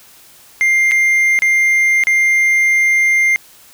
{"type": "tone with dropouts", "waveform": "triangle", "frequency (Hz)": 2100, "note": "C7", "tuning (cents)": 6, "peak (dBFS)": -8, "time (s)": [0.61, 3.36], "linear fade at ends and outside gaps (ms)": 0, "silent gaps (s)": [[0.912, 0.918], [1.39, 1.421], [2.037, 2.07]], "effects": ["white hiss -44 dBFS RMS until 3.73 s"]}